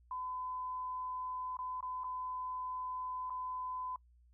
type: tone with dropouts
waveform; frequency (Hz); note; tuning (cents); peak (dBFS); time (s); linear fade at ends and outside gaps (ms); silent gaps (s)
sine; 1012; B5; +42; -38; 0.11-3.96; 2; 1.569-1.589 / 1.807-1.827 / 2.036-2.042 / 3.298-3.304
effects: noise-tail reverb RT60 0.1 s tail -24 dB re dry + added 60 Hz sine -62 dBFS peak until 4.33 s